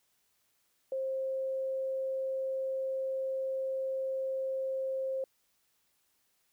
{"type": "tone", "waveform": "sine", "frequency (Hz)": 530, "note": "C5", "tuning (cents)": 22, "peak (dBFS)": -31, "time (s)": [0.92, 5.24], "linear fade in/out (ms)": 2, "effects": ["white hiss -74 dBFS RMS until 6.52 s"]}